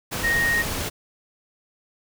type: tone in noise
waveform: sine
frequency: 1864.7 Hz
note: A#6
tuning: in tune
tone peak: -19 dBFS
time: 0.23-0.63 s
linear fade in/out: 20 ms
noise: pink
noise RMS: -28 dBFS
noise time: 0.11-0.9 s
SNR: +6 dB
effects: none